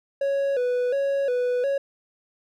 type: tone with vibrato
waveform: triangle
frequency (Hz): 523.3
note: C5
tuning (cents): 0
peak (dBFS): -19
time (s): 0.21-1.78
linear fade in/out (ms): 5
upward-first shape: square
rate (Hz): 1.4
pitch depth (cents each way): 100
effects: none